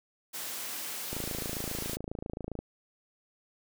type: high-pass noise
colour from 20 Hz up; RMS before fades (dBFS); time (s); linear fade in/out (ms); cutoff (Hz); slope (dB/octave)
white; -38; 0.33-1.97; 20; 190; 12
type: click train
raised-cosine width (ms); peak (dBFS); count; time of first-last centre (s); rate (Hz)
2; -23; 41; 1.13-2.59; 27.4
effects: none

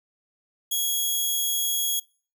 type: tone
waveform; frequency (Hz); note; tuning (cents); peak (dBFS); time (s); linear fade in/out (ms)
10% pulse; 3322; G#7; 0; -15; 0.71-2; 10
effects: noise-tail reverb RT60 0.4 s tail -23 dB re dry

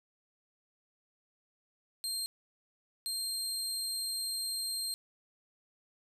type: tone bursts at uneven times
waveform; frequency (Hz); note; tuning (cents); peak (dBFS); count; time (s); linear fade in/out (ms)
25% pulse; 4188; C8; +1; -29; 2; 2.04-2.26 / 3.06-4.94; 0
effects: none

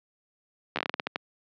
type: slowing click train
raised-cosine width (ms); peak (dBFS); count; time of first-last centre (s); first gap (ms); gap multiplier
0.3; -11; 11; 0.76-1.159; 12; 1.25
effects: high-pass 200 Hz 12 dB/octave + low-pass 4000 Hz 12 dB/octave

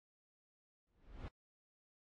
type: noise with exponential growth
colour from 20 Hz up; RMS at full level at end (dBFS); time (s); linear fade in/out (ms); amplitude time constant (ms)
brown; -42; 0.87-1.28; 0; 88
effects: low-pass 4000 Hz 12 dB/octave + AAC 32 kbps

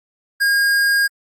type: tone with tanh clipping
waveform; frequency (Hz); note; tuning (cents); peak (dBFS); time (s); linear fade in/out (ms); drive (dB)
sine; 1624; G#6; -39; -15; 0.4-1.08; 20; 18
effects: Opus 48 kbps

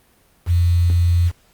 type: tone with quantisation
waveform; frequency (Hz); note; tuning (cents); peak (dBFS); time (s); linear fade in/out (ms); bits
sine; 86.6; F2; -14; -12; 0.46-1.32; 50; 6
effects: pink hiss -56 dBFS RMS until 1.53 s + Opus 32 kbps

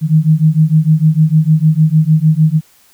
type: beating tone pair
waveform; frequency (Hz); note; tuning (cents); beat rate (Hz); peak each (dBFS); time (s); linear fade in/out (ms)
sine; 153.5 / 160.1; D#3 / D#3; -23 / +50; 6.6; -10; 0.01-2.61; 50
effects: white hiss -49 dBFS RMS until 2.93 s

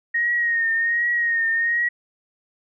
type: tone with vibrato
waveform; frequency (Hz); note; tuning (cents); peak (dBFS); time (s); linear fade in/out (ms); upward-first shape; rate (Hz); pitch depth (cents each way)
sine; 1864.7; A#6; 0; -18; 0.14-1.89; 10; triangle; 1.3; 51
effects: none

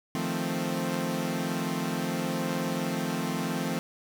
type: chord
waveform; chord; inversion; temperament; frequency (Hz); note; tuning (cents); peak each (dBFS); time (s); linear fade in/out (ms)
sawtooth; F dominant seventh; third; equal; 155.56 / 174.61 / 220 / 261.6; Eb3 / F3 / A3 / C4; 0 / 0 / 0 / 0; -32 / -29 / -30 / -29; 0.15-3.79; 0
effects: 8-bit

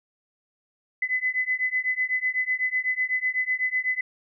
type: beating tone pair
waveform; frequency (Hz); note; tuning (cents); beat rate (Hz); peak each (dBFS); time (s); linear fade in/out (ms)
sine; 2012 / 2020; B6 / B6; +32 / +39; 8; -26; 1.02-4.01; 5
effects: none

